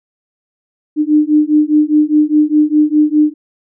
sine beating tone pair, 299.8 / 304.7 Hz, D4 / D#4, +36 / -36 cents, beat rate 4.9 Hz, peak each -11 dBFS, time 0.96-3.34 s, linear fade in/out 50 ms, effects none

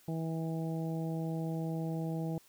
harmonic tone, 162.3 Hz, E3, 27 cents flat, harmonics 1 / 2 / 3 / 4 / 5, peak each -34 / -40 / -44 / -46 / -48 dBFS, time 0.08-2.38 s, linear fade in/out 2 ms, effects white hiss -63 dBFS RMS until 2.48 s

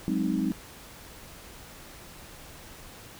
sine chord, Ab dominant seventh, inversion third, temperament equal, 185 / 207.7 / 261.6 / 311.1 Hz, Gb3 / Ab3 / C4 / Eb4, 0 / 0 / 0 / 0 cents, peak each -30 dBFS, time 0.08-0.52 s, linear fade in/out 0 ms, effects pink hiss -47 dBFS RMS until 3.19 s

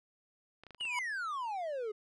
clicks, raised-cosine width 0.3 ms, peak -35 dBFS, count 6, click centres 0.636 / 0.667 / 0.707 / 0.747 / 0.809 / 0.853 s
square tone with exponential growth, 981 Hz, B5, 12 cents flat, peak -32 dBFS, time 0.78-0.99 s, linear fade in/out 2 ms, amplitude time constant 44 ms
triangle exponential sweep, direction down, 3000 to 410.4 Hz, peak -33 dBFS, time 0.8-1.92 s, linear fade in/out 10 ms
effects resampled to 24000 Hz

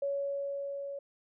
sine tone with level ramp, 560 Hz, C#5, 18 cents sharp, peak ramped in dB -29 to -37 dBFS, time 0.02-0.99 s, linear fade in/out 5 ms, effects none

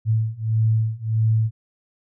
sine beating tone pair, 110 / 111.6 Hz, A2 / A2, 0 / +25 cents, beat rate 1.6 Hz, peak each -21 / -20 dBFS, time 0.05-1.51 s, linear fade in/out 50 ms, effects none

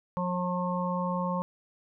harmonic tone, 179.5 Hz, F3, 48 cents sharp, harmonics 1 / 3 / 5 / 6, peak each -30 / -34 / -35 / -34 dBFS, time 0.17-1.42 s, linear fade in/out 0 ms, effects none

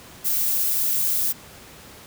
violet noise, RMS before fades -22 dBFS, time 0.24-1.33 s, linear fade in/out 20 ms, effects pink hiss -44 dBFS RMS until 2.06 s + high-pass 60 Hz 12 dB/octave

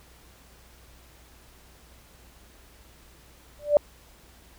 sine tone with exponential growth, 588 Hz, D5, 2 cents sharp, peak -10 dBFS, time 3.59-3.77 s, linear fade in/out 1 ms, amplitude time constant 38 ms, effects added 60 Hz sine -55 dBFS peak until 4.58 s + pink hiss -55 dBFS RMS until 4.58 s

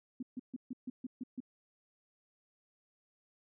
sine tone bursts, 252.6 Hz, B3, 39 cents sharp, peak -37 dBFS, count 8, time 0.2-1.404 s, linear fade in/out 5 ms, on 28 ms, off 140 ms, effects none

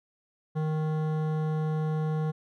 sine tone with hard clipping, 155.56 Hz, D#3, in tune, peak -28 dBFS, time 0.55-2.32 s, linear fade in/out 20 ms, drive 14 dB, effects none

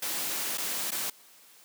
white noise with dropouts, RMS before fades -32 dBFS, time 0.02-1.1 s, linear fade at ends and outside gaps 5 ms, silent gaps 0.575-0.58 / 0.908-0.917 s, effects white hiss -56 dBFS RMS until 1.64 s + high-pass 200 Hz 12 dB/octave

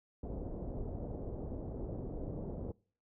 pink low-pass noise, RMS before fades -41 dBFS, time 0.23-2.72 s, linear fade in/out 5 ms, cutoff 590 Hz, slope 24 dB/octave, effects noise-tail reverb RT60 0.5 s tail -26 dB re dry

